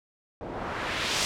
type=noise with low-pass filter sweep; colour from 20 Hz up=white; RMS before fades=-31 dBFS; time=0.41-1.25 s; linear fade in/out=0 ms; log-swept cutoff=510 to 6200 Hz; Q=0.96; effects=none